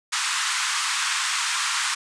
pink band-pass noise, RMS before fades -25 dBFS, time 0.12-1.95 s, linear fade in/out 10 ms, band 1000 to 9200 Hz, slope 48 dB/octave, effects none

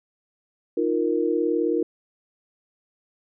sine chord, Eb suspended second, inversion none, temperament just, 311.1 / 350 / 466.7 Hz, Eb4 / F4 / Bb4, 0 / +4 / +2 cents, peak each -25 / -24 / -24 dBFS, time 0.77-1.83 s, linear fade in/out 5 ms, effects none

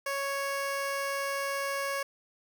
15% pulse tone, 554.4 Hz, C#5, in tune, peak -24 dBFS, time 0.06-2.03 s, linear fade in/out 5 ms, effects none

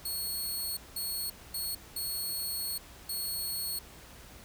10% pulse tone bursts at uneven times, 4344 Hz, C#8, 36 cents flat, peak -26 dBFS, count 5, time 0.05-0.77 / 0.96-1.3 / 1.54-1.75 / 1.96-2.78 / 3.09-3.79 s, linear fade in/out 5 ms, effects added 60 Hz sine -56 dBFS peak until 4.44 s + pink hiss -52 dBFS RMS until 4.44 s

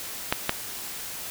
clicks, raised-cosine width 0.3 ms, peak -5 dBFS, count 2, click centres 0.325 / 0.494 s, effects white hiss -36 dBFS RMS until 1.3 s

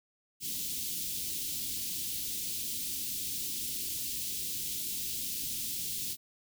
white band-stop noise, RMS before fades -36 dBFS, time 0.4-6.17 s, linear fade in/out 50 ms, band 330 to 3000 Hz, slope 24 dB/octave, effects none

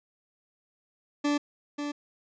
40% pulse tone with echo, 291.2 Hz, D4, 15 cents flat, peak -23 dBFS, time 1.24-1.38 s, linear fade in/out 10 ms, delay 540 ms, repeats 1, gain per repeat -7 dB, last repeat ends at 1.92 s, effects resampled to 16000 Hz

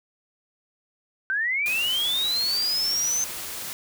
sine linear sweep, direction up, 1515 to 6272 Hz, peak -22 dBFS, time 1.3-3.24 s, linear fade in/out 0 ms
white noise, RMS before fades -34 dBFS, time 1.66-3.73 s, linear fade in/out 0 ms
effects none

